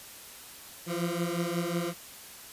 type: beating tone pair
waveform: 20% pulse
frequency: 169.2 / 174.7 Hz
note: E3 / F3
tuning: +45 / +1 cents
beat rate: 5.5 Hz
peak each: -27 dBFS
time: 0.86-1.94 s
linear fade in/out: 50 ms
effects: white hiss -47 dBFS RMS until 2.52 s + resampled to 32000 Hz